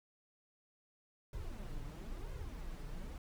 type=noise with flanger; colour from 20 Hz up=brown; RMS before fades=-44 dBFS; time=1.33-3.18 s; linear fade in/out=2 ms; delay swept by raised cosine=1.9 to 7 ms; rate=1 Hz; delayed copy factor=+0.75; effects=none